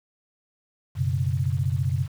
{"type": "chord", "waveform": "sine", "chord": "F# suspended fourth", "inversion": "none", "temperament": "equal", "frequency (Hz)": [92.5, 123.47, 138.59], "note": ["F#2", "B2", "C#3"], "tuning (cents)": [0, 0, 0], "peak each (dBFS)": -26, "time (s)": [0.95, 2.08], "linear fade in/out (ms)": 50, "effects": ["8-bit"]}